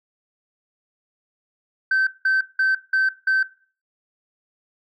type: tone bursts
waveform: sine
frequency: 1545 Hz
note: G6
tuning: 26 cents flat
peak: -14 dBFS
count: 5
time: 1.91-3.43 s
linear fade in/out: 5 ms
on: 160 ms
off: 180 ms
effects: noise-tail reverb RT60 0.4 s tail -18 dB re dry + tanh soft clip ceiling -14 dBFS